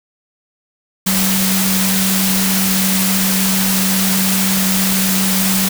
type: tone in noise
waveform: sine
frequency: 190.7 Hz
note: G3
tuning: 47 cents flat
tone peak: -16 dBFS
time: 1.06-5.69 s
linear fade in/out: 10 ms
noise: white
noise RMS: -17 dBFS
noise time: 1.06-5.69 s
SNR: -2 dB
effects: none